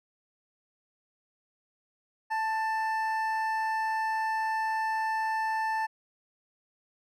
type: tone pair together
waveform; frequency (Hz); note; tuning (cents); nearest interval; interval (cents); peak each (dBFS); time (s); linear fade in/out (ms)
triangle; 880 / 1776.3; A5 / A6; 0 / +16; octave; 1216; -26 / -32; 2.3-5.87; 20
effects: none